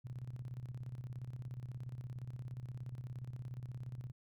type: tone with tremolo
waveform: sine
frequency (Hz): 124.2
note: B2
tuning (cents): +10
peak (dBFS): -40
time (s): 0.04-4.12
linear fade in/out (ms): 20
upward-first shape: square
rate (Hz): 17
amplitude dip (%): 65
effects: none